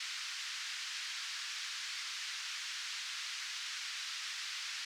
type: band-pass noise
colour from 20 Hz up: white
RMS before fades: -42 dBFS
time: 0-4.85 s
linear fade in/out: 5 ms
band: 1400 to 5600 Hz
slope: 24 dB/octave
effects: none